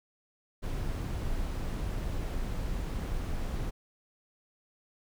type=noise; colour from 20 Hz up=brown; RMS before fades=-33 dBFS; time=0.62-3.71 s; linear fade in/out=20 ms; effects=none